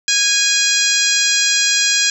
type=harmonic tone; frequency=823 Hz; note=G#5; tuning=16 cents flat; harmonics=2 / 3 / 4 / 5 / 6 / 7 / 8 / 9; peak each=-21 / -21 / -21 / -21 / -21 / -21 / -21 / -21 dBFS; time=0.08-2.1 s; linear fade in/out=2 ms; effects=7-bit